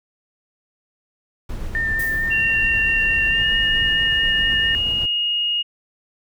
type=noise with tremolo; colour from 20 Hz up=brown; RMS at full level=-28 dBFS; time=1.49-5.06 s; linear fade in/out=5 ms; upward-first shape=triangle; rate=8 Hz; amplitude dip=25%
type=tone with vibrato; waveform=sine; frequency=1800 Hz; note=A6; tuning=39 cents sharp; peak=-19 dBFS; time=1.75-4.75 s; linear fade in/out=0 ms; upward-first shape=sine; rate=4.5 Hz; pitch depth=18 cents each way
type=noise with exponential decay; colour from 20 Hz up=violet; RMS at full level=-29 dBFS; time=1.99-2.5 s; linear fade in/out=5 ms; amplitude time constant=110 ms
type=tone with pitch glide; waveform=sine; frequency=2754 to 2864 Hz; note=F7 to F7; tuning=-25 to +43 cents; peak=-18 dBFS; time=2.3-5.63 s; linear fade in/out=20 ms; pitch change=+68 cents; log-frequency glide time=3.29-3.46 s
effects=none